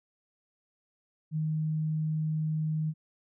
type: tone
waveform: sine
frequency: 155.9 Hz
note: D#3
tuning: 4 cents sharp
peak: -27 dBFS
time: 1.31-2.94 s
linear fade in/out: 50 ms
effects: none